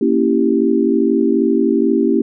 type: chord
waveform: sine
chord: A# diminished seventh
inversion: none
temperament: equal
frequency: 233.1 / 277.2 / 329.6 / 392 Hz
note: A#3 / C#4 / E4 / G4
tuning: 0 / 0 / 0 / 0 cents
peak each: -17 dBFS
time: 0.01-2.22 s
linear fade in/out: 5 ms
effects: none